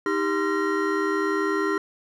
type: tone cluster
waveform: triangle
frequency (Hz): 315.7 / 395.8 / 1038 / 1369 / 1878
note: D#4 / G4 / C6 / F6 / A#6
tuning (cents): +25 / +17 / -14 / -35 / +12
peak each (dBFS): -25 / -23 / -30 / -28 / -30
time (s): 0.06-1.78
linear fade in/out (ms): 2
effects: none